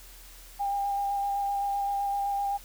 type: tone with vibrato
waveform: sine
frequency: 801 Hz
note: G5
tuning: 37 cents sharp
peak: -26 dBFS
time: 0.59-2.58 s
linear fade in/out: 20 ms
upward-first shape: square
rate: 7.8 Hz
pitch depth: 11 cents each way
effects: added 41 Hz sine -49 dBFS peak until 2.64 s + white hiss -51 dBFS RMS until 2.64 s